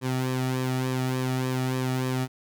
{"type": "tone with flanger", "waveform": "sawtooth", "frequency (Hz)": 128.9, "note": "C3", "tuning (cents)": -26, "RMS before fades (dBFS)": -27, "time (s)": [0.01, 2.28], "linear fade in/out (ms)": 50, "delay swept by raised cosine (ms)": [1.4, 1.94], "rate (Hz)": 3.4, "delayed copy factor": -0.6, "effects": []}